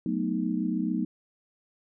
sine chord, B dominant seventh, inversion second, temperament equal, 185 / 220 / 246.9 / 311.1 Hz, F#3 / A3 / B3 / D#4, 0 / 0 / 0 / 0 cents, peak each -31 dBFS, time 0.06-1.05 s, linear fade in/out 2 ms, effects none

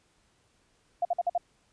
sine tone bursts, 699 Hz, F5, 1 cent sharp, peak -23 dBFS, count 5, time 1.02-1.379 s, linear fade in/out 5 ms, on 31 ms, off 51 ms, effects pink hiss -68 dBFS RMS until 1.72 s + resampled to 22050 Hz

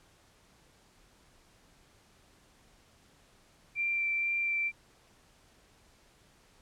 sine tone with vibrato, 2355 Hz, D7, 4 cents sharp, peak -28 dBFS, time 3.75-4.72 s, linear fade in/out 50 ms, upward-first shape sine, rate 2.1 Hz, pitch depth 9 cents each way, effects pink hiss -63 dBFS RMS until 6.61 s + low-pass 10000 Hz 12 dB/octave

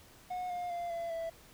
triangle tone with pitch steps, 727 / 710 / 693.4 / 677.1 / 661.3 Hz, F#5 / F5 / F5 / E5 / E5, -31 / +28 / -13 / +46 / +5 cents, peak -33 dBFS, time 0.3-1.3 s, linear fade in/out 10 ms, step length 200 ms, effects pink hiss -58 dBFS RMS until 1.53 s

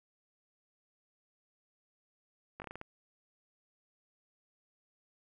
slowing click train, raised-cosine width 0.5 ms, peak -28 dBFS, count 7, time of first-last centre 2.6-2.814 s, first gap 19 ms, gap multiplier 1.25, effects 11-bit

